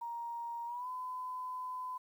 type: tone with pitch glide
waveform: sine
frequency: 938 to 1011.1 Hz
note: A#5 to B5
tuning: +11 to +40 cents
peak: -38 dBFS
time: 0.01-1.98 s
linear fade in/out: 10 ms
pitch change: +129 cents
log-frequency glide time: 0.66-0.88 s
effects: 11-bit